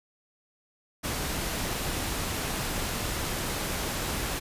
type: noise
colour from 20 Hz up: pink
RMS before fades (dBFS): -31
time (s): 1.03-4.4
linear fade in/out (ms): 20
effects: resampled to 32000 Hz